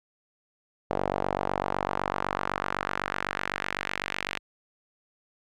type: tone with band-pass filter sweep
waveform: sawtooth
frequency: 47.94 Hz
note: G1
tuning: 38 cents flat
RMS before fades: -31 dBFS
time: 0.9-4.39 s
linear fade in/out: 10 ms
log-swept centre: 650 to 2400 Hz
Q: 1.6
effects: none